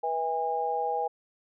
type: harmonic tone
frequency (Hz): 162.6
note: E3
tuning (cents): -23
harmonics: 3 / 4 / 5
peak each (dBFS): -32 / -35 / -28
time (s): 0.03-1.08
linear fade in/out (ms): 10
effects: none